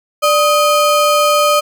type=ring-modulated tone; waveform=square; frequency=923 Hz; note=A#5; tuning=17 cents flat; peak=-7 dBFS; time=0.22-1.61 s; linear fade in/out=20 ms; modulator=333 Hz; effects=none